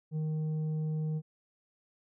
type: tone with tanh clipping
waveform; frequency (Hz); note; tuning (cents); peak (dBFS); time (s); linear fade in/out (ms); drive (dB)
sine; 155.56; D#3; 0; -31; 0.11-1.22; 50; 5
effects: none